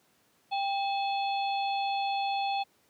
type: harmonic tone with a mistuned harmonic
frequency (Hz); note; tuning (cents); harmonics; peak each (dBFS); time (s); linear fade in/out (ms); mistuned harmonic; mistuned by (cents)
859; A5; -42; 1 / 3 / 4 / 5; -28 / -38 / -40 / -42; 0.51-2.64; 20; 1; -140
effects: pink hiss -67 dBFS RMS until 2.89 s + high-pass 150 Hz 12 dB/octave